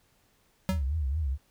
square tone with exponential decay, 188.4 Hz, F#3, 32 cents sharp, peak -22 dBFS, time 0.69-0.84 s, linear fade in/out 0 ms, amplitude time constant 31 ms
sine tone with vibrato, 72.8 Hz, D2, 15 cents flat, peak -26 dBFS, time 0.69-1.38 s, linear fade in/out 50 ms, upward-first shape triangle, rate 4.5 Hz, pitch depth 230 cents each way
effects pink hiss -67 dBFS RMS until 1.5 s

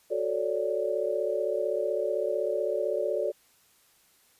sine chord, D major seventh, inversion first, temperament equal with one note detuned, 370 / 440 / 551.5 / 587.3 Hz, F#4 / A4 / C#5 / D5, 0 / 0 / -9 / 0 cents, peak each -33 / -31 / -32 / -30 dBFS, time 0.1-3.32 s, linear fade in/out 20 ms, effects white hiss -63 dBFS RMS until 4.39 s + resampled to 32000 Hz

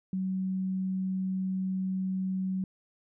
sine tone, 188.3 Hz, F#3, 31 cents sharp, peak -28 dBFS, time 0.13-2.64 s, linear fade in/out 2 ms, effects none

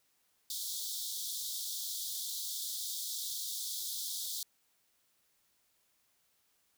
pink high-pass noise, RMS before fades -39 dBFS, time 0.5-4.43 s, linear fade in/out 2 ms, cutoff 3400 Hz, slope 96 dB/octave, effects white hiss -74 dBFS RMS until 6.77 s

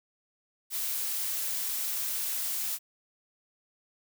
blue noise, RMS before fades -32 dBFS, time 0.7-2.79 s, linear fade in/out 50 ms, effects none

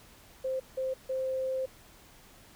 sine tone bursts at uneven times, 523.3 Hz, C5, in tune, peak -29 dBFS, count 3, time 0.44-0.6 / 0.77-0.94 / 1.09-1.66 s, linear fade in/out 10 ms, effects pink hiss -56 dBFS RMS until 2.55 s

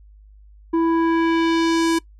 square tone with low-pass filter sweep, 330 Hz, E4, 2 cents sharp, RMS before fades -18 dBFS, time 0.73-1.99 s, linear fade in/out 10 ms, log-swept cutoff 770 to 10000 Hz, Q 1.1, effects noise-tail reverb RT60 0.1 s tail -21 dB re dry + added 51 Hz sine -44 dBFS peak until 2.19 s

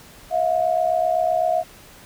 sine tone pair together, 647 / 714.8 Hz, E5 / F5, -32 / +40 cents, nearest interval major second, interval 172 cents, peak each -20 / -20 dBFS, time 0.3-1.64 s, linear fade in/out 50 ms, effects pink hiss -46 dBFS RMS until 2.05 s

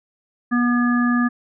harmonic tone, 242.3 Hz, B3, 33 cents flat, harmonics 1 / 3 / 5 / 7, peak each -16 / -33 / -25 / -25 dBFS, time 0.51-1.29 s, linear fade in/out 20 ms, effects none

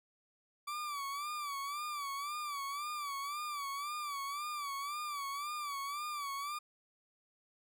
40% pulse tone with vibrato, 1157 Hz, D6, 26 cents flat, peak -37 dBFS, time 0.67-6.59 s, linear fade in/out 10 ms, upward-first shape sine, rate 1.9 Hz, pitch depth 83 cents each way, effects none

